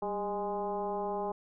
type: tone with frequency modulation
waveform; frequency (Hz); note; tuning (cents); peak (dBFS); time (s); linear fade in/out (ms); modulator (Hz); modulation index
sine; 615; D#5; -20; -31; 0.02-1.32; 5; 211; 1.7
effects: none